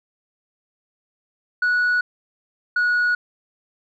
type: tone pair in turn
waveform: sine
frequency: 1468 / 1458.7 Hz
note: F#6 / F#6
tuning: -14 / -25 cents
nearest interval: unison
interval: 11 cents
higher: first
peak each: -14 dBFS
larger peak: neither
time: 1.62-2.01 / 2.76-3.15 s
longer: neither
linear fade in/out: 5 ms
effects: tanh soft clip ceiling -15 dBFS